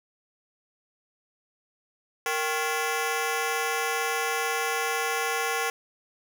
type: ring-modulated tone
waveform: 15% pulse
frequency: 622.3 Hz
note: D#5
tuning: in tune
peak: -16 dBFS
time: 2.26-5.7 s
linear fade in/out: 2 ms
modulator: 159 Hz
effects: none